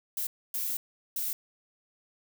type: noise bursts at uneven times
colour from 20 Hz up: violet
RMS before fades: -32 dBFS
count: 3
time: 0.17-0.27 / 0.54-0.77 / 1.16-1.33 s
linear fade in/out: 2 ms
effects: none

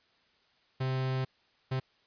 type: tone bursts at uneven times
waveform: 45% pulse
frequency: 130.81 Hz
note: C3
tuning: in tune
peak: -29 dBFS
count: 2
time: 0.8-1.25 / 1.71-1.8 s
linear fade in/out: 10 ms
effects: white hiss -68 dBFS RMS until 2.06 s + resampled to 11025 Hz

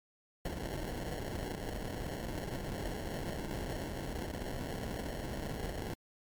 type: noise with sample-and-hold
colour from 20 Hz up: pink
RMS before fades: -39 dBFS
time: 0.45-5.94 s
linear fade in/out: 5 ms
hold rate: 1225 Hz
effects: MP3 96 kbps

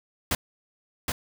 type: noise with echo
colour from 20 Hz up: pink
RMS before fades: -25 dBFS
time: 0.31-0.35 s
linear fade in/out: 2 ms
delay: 770 ms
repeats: 1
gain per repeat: -3 dB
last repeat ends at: 1.12 s
effects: none

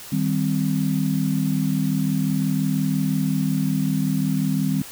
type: chord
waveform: sine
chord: C minor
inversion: first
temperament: equal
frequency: 155.56 / 196 / 261.6 Hz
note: Eb3 / G3 / C4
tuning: 0 / 0 / 0 cents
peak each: -23 / -23 / -24 dBFS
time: 0.12-4.82 s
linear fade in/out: 5 ms
effects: white hiss -39 dBFS RMS until 4.91 s

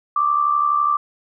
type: tone with amplitude modulation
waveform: sine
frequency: 1174.7 Hz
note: D6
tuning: in tune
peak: -12 dBFS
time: 0.16-0.97 s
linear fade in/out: 5 ms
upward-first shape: sine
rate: 72 Hz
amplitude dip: 65%
effects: none

